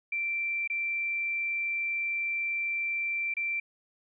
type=tone with dropouts; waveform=sine; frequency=2349 Hz; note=D7; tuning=in tune; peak=-28 dBFS; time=0.12-3.6 s; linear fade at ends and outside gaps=5 ms; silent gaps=0.676-0.699 / 3.34-3.367 s; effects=none